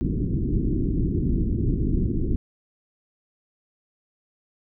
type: low-pass noise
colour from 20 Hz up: pink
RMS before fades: -23 dBFS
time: 0.01-2.36 s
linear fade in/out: 0 ms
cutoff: 360 Hz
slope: 48 dB/octave
effects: none